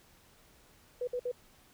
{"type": "tone bursts", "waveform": "sine", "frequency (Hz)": 493.3, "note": "B4", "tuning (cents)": -2, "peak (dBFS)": -31, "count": 3, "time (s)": [1.01, 1.316], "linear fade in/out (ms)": 5, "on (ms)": 64, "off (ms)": 57, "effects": ["pink hiss -62 dBFS RMS until 1.73 s"]}